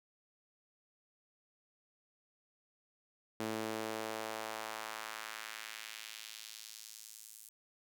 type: tone with high-pass filter sweep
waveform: sawtooth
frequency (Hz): 110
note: A2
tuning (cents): 0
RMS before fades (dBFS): -44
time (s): 3.4-7.49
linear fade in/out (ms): 0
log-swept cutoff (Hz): 270 to 9100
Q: 1.1
effects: none